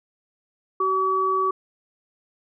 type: tone pair together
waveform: sine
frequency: 379.8 / 1141 Hz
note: F#4 / C#6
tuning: +45 / +50 cents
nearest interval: octave + perfect fifth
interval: 1905 cents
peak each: -25 / -20 dBFS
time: 0.8-1.51 s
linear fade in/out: 5 ms
effects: none